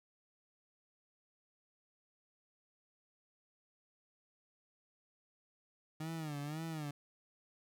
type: tone with vibrato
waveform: 30% pulse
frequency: 153.3 Hz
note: D#3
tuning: 25 cents flat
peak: -37 dBFS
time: 6-6.91 s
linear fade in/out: 5 ms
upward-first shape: sine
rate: 1.9 Hz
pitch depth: 120 cents each way
effects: none